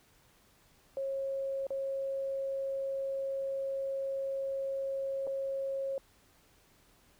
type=tone with dropouts; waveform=sine; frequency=543 Hz; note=C#5; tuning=36 cents flat; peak=-32 dBFS; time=0.97-5.98 s; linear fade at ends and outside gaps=1 ms; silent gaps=1.668-1.705 / 5.269-5.274 s; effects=pink hiss -65 dBFS RMS until 7.19 s